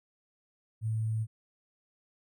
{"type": "tone with sample-and-hold", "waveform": "sine", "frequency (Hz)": 110.5, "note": "A2", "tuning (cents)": 8, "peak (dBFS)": -28, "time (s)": [0.81, 1.27], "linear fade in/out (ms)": 50, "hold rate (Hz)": 8820, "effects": []}